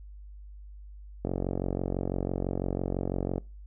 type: click train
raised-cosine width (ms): 2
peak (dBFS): -16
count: 99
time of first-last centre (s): 1.25-3.38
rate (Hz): 46
effects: noise-tail reverb RT60 0.3 s tail -24 dB re dry + added 50 Hz sine -43 dBFS peak until 3.66 s